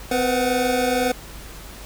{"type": "tone cluster", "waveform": "square", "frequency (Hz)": [254.7, 487, 509, 737], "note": ["C4", "B4", "C5", "F#5"], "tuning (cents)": [-46, -24, -48, -7], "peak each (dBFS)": -25, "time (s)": [0.11, 1.12], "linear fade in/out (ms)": 5, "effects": ["added 50 Hz sine -40 dBFS peak until 1.85 s", "pink hiss -40 dBFS RMS until 1.85 s"]}